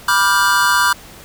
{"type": "chord", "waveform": "square", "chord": "G dominant seventh", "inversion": "first", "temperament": "just", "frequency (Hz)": [980, 1176, 1411.2, 1568], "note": ["B5", "D6", "F6", "G6"], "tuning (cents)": [-14, 2, 18, 0], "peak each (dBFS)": -18, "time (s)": [0.08, 0.93], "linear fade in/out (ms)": 5, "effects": ["pink hiss -39 dBFS RMS until 1.24 s"]}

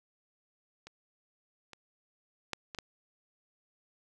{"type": "clicks", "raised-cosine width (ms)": 0.2, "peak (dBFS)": [-30, -30, -16, -24, -19], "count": 5, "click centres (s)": [0.87, 1.733, 2.533, 2.748, 2.787], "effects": []}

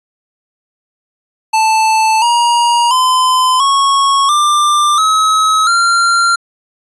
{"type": "tone with pitch steps", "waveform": "square", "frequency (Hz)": [880, 948.6, 1022.6, 1102.3, 1188.3, 1281, 1380.9], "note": ["A5", "A#5", "C6", "C#6", "D6", "E6", "F6"], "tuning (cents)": [0, 30, -40, -10, 20, -50, -20], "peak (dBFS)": -9, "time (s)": [1.53, 6.36], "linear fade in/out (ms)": 10, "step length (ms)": 690, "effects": ["resampled to 24000 Hz"]}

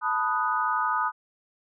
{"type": "chord", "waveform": "sine", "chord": "B dominant seventh", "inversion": "third", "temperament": "equal with one note detuned", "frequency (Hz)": [875.9, 987.8, 1244.5, 1480], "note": ["A5", "B5", "D#6", "F#6"], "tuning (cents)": [-8, 0, 0, 0], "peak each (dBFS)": [-30, -29, -26, -31], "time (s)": [0.01, 1.12], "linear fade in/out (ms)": 50, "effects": []}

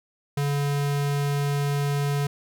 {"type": "tone", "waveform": "square", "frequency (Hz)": 142.8, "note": "D3", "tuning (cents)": -48, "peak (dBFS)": -23, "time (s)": [0.37, 2.27], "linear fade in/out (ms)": 5, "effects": []}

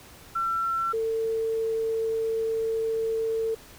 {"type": "tone pair in turn", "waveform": "sine", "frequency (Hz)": [1349, 448.6], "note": ["E6", "A4"], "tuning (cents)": [40, 34], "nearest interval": "octave + perfect fifth", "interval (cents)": 1906, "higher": "first", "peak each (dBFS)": -24, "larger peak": "neither", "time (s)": [[0.35, 0.93], [0.93, 3.55]], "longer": "second", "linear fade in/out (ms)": 10, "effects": ["pink hiss -49 dBFS RMS until 3.78 s"]}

